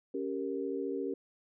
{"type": "chord", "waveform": "sine", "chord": "G diminished", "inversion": "second", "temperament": "equal", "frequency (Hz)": [277.2, 392, 466.2], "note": ["Db4", "G4", "Bb4"], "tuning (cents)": [0, 0, 0], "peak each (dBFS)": [-37, -36, -38], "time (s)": [0.14, 1.14], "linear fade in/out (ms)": 5, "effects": []}